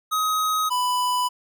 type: tone pair in turn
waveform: square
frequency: 1263 / 993.8 Hz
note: D#6 / B5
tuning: +26 / +11 cents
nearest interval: major third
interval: 415 cents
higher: first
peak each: -21 dBFS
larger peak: neither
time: 0.11-0.7 / 0.7-1.29 s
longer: neither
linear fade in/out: 20 ms
effects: none